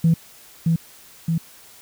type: tone with echo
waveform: sine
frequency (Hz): 164.81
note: E3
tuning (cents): 0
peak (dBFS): -11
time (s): 0.04-0.14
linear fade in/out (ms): 5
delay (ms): 620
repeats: 2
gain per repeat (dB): -3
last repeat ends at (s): 1.38
effects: tanh soft clip ceiling -9 dBFS + white hiss -47 dBFS RMS until 1.81 s